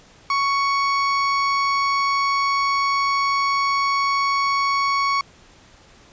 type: tone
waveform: 35% pulse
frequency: 1113 Hz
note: C#6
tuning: 7 cents sharp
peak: -16 dBFS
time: 0.3-5.21 s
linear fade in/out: 2 ms
effects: pink hiss -50 dBFS RMS until 6.12 s + resampled to 16000 Hz